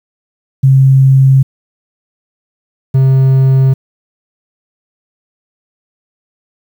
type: tone pair in turn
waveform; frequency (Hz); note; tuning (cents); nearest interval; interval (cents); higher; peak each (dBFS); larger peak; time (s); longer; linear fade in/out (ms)
sine / triangle; 134 / 133.07; C3 / C3; +42 / +30; unison; 12; first; -3; neither; 0.63-1.43 / 2.94-3.74; neither; 10
effects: 7-bit